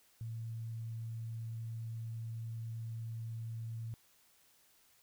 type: tone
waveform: sine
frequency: 113.7 Hz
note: A#2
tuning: 43 cents flat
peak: -39 dBFS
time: 0.21-3.94 s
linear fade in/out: 0 ms
effects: white hiss -68 dBFS RMS until 5.02 s